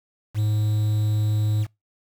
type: tone with quantisation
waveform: triangle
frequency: 106.6 Hz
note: G#2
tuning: 46 cents sharp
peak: -17 dBFS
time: 0.34-1.67 s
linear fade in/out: 50 ms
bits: 7
effects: noise-tail reverb RT60 0.2 s tail -24 dB re dry